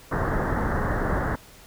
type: low-pass noise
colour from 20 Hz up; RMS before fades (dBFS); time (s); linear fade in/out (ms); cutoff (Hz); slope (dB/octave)
pink; -25; 0.11-1.36; 10; 1900; 96
effects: pink hiss -49 dBFS RMS until 1.66 s